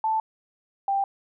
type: tone pair in turn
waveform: sine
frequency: 880 / 788.9 Hz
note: A5 / G5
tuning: 0 / +11 cents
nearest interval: major second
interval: 189 cents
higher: first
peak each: -21 dBFS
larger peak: neither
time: 0.04-0.2 / 0.88-1.04 s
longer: neither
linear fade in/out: 2 ms
effects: none